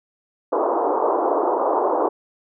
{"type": "band-pass noise", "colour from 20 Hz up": "pink", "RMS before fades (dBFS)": -20, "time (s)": [0.52, 2.09], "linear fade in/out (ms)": 10, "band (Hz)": [330, 1100], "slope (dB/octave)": 48, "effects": []}